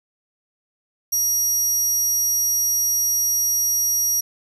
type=tone; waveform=25% pulse; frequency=5700 Hz; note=F8; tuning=34 cents sharp; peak=-13 dBFS; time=1.12-4.21 s; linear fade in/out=10 ms; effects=none